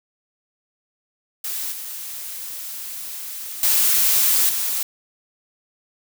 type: noise with level steps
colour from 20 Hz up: blue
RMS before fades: -27 / -32 / -17 / -23 dBFS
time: 1.44-4.83 s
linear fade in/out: 5 ms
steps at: 1.72 / 3.63 / 4.49 s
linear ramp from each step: 2 ms
effects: none